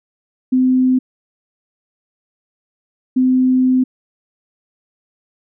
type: tone bursts at uneven times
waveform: sine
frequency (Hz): 256.5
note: C4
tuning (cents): -34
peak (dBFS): -10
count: 2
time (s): 0.52-0.99 / 3.16-3.84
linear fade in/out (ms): 10
effects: none